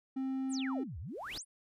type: tone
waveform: triangle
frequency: 264.7 Hz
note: C4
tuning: 20 cents sharp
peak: -31 dBFS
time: 0.16-0.84 s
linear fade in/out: 10 ms
type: exponential two-way sweep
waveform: sine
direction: down then up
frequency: 10710 to 66.4 to 10710 Hz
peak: -40 dBFS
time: 0.49-1.45 s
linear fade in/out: 50 ms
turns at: 0.99 s
type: noise with exponential growth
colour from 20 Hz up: pink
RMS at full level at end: -44 dBFS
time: 1.08-1.38 s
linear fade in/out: 2 ms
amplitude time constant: 64 ms
effects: resampled to 32000 Hz